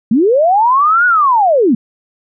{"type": "linear two-way sweep", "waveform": "sine", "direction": "up then down", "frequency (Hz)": [201.5, 1480, 201.5], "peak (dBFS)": -7, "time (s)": [0.11, 1.75], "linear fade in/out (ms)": 5, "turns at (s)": 1.06, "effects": []}